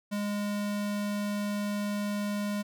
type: tone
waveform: square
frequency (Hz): 205.6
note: G#3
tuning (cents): -17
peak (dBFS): -30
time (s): 0.11-2.63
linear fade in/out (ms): 20
effects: none